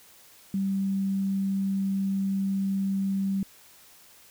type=tone; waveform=sine; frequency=194.7 Hz; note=G3; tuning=12 cents flat; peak=-24 dBFS; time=0.54-3.43 s; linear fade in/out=2 ms; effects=white hiss -54 dBFS RMS until 4.3 s